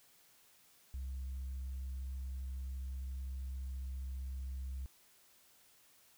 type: tone with vibrato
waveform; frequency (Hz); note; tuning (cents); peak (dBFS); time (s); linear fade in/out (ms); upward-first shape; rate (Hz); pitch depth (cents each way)
sine; 65.7; C2; +8; -37; 0.94-4.86; 0; sine; 15; 8
effects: tanh soft clip ceiling -37 dBFS + white hiss -66 dBFS RMS until 6.17 s